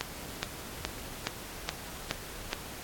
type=click train; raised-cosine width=0.2 ms; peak=-12 dBFS; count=7; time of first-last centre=0.01-2.531 s; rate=2.38 Hz; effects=pink hiss -43 dBFS RMS until 2.83 s + AAC 64 kbps